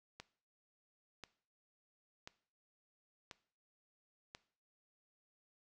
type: click train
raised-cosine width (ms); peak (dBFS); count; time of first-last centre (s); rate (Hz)
0.2; -30; 5; 0.2-4.349; 0.964
effects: noise-tail reverb RT60 0.5 s tail -18 dB re dry